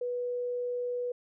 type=tone; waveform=sine; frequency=490 Hz; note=B4; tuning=14 cents flat; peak=-30 dBFS; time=0.01-1.12 s; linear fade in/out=5 ms; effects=none